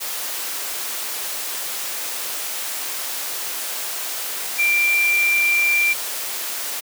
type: tone in noise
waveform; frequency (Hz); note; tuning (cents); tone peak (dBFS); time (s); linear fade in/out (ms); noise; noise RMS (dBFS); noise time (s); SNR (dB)
sine; 2366; D7; +12; -15; 4.58-5.94; 20; white; -27; 0-6.81; +9
effects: high-pass 400 Hz 12 dB/octave